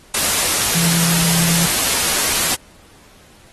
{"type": "tone in noise", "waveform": "sine", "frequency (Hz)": 168.5, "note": "E3", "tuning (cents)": 38, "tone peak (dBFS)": -19, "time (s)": [0.75, 1.66], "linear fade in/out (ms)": 5, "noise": "white", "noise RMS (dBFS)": -17, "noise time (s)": [0.14, 2.55], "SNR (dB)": -5, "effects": ["pink hiss -48 dBFS RMS until 3.52 s", "AAC 32 kbps"]}